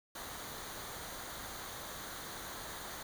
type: noise with comb filter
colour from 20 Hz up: pink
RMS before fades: -45 dBFS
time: 0.15-3.03 s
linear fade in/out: 5 ms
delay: 0.38 ms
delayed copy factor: -0.55
effects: none